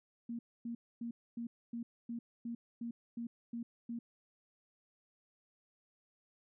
sine tone bursts, 234.4 Hz, A#3, 10 cents sharp, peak -38 dBFS, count 11, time 0.29-3.99 s, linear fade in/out 5 ms, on 100 ms, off 260 ms, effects none

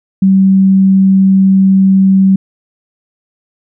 sine tone, 192 Hz, G3, 36 cents flat, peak -4 dBFS, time 0.22-2.36 s, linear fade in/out 5 ms, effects none

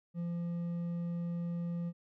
triangle tone with hard clipping, 171.7 Hz, F3, 29 cents flat, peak -35 dBFS, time 0.14-1.93 s, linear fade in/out 50 ms, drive 7 dB, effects none

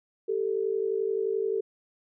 sine tone pair together, 392 / 443.5 Hz, G4 / A4, 0 / +14 cents, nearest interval major second, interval 214 cents, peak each -28 / -28 dBFS, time 0.28-1.61 s, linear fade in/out 10 ms, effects none

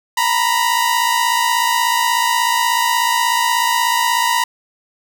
sawtooth tone pair together, 931 / 987.5 Hz, A#5 / B5, -2 / 0 cents, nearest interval minor second, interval 102 cents, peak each -13 dBFS, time 0.17-4.44 s, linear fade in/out 5 ms, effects none

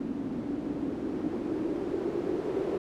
blue noise with low-pass filter sweep, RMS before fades -32 dBFS, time 0-2.78 s, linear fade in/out 5 ms, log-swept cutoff 260 to 390 Hz, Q 5.4, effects none

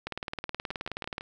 two click trains, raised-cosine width 0.3 ms, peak -24 / -17 dBFS, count 4 / 22, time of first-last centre 0.71-1.209 / 0.07-1.181 s, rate 6.01 / 18.9 Hz, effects none

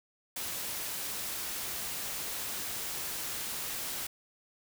white noise, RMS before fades -37 dBFS, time 0.36-4.07 s, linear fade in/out 5 ms, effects none

